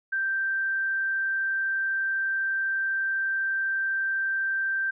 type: tone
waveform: sine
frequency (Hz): 1568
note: G6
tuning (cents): 0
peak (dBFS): -24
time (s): 0.12-4.91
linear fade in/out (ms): 10
effects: none